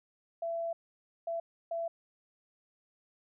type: tone bursts at uneven times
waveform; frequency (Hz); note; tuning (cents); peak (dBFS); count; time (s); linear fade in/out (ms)
sine; 670; E5; +28; -32; 3; 0.42-0.73 / 1.27-1.4 / 1.71-1.88; 5
effects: none